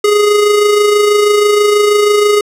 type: tone with amplitude modulation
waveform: square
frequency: 415.3 Hz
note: G#4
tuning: in tune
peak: -6 dBFS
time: 0.04-2.41 s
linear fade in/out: 5 ms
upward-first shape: sine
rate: 26.2 Hz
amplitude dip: 40%
effects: low-pass 12000 Hz 12 dB/octave